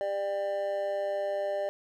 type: tone with amplitude modulation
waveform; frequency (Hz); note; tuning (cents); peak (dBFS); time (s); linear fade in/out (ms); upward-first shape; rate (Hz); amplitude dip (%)
triangle; 596; D5; +25; -23; 0.01-1.69; 0; sine; 197; 75
effects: none